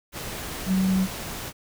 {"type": "tone in noise", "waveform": "sine", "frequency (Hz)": 188.8, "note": "F#3", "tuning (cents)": 35, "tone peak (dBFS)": -19, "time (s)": [0.66, 1.08], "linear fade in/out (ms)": 50, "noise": "pink", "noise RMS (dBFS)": -34, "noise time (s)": [0.12, 1.53], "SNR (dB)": 12, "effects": []}